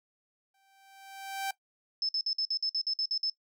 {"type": "tone with exponential growth", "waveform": "sawtooth", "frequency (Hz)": 780, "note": "G5", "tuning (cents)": -9, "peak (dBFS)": -26, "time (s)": [0.54, 1.51], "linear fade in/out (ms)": 5, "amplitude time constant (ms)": 210}
{"type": "tone bursts", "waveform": "sine", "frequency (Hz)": 5240, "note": "E8", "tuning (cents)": -11, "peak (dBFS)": -27, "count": 11, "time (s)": [2.02, 3.299], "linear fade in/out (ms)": 2, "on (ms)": 69, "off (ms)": 52}
{"effects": ["noise-tail reverb RT60 0.1 s tail -18 dB re dry"]}